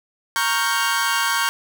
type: chord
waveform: sawtooth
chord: G half-diminished seventh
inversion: first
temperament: equal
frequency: 932.3 / 1108.7 / 1396.9 / 1568 Hz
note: Bb5 / Db6 / F6 / G6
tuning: 0 / 0 / 0 / 0 cents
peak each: -21 / -20 / -23 / -19 dBFS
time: 0.36-1.49 s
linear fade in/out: 0 ms
effects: none